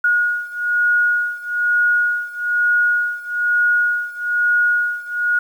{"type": "beating tone pair", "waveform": "sine", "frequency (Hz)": [1444, 1445.1], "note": ["F#6", "F#6"], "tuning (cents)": [-43, -41], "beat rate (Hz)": 1.1, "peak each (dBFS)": [-17, -19], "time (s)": [0.04, 5.39], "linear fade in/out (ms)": 5, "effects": ["8-bit"]}